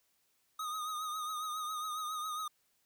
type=tone with vibrato; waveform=square; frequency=1244.5 Hz; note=D#6; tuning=in tune; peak=-37 dBFS; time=0.59-2.48 s; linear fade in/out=5 ms; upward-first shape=triangle; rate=7.3 Hz; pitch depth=57 cents each way; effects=white hiss -75 dBFS RMS until 2.85 s